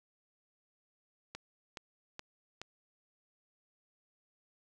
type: click train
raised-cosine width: 0.2 ms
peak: -25 dBFS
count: 4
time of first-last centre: 1.35-2.616 s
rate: 2.37 Hz
effects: none